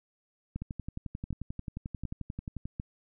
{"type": "two click trains", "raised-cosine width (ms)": 5, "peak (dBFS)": [-24, -22], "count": [24, 4], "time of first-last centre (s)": [[0.62, 2.655], [0.56, 2.799]], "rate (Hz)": [11.3, 1.34], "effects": []}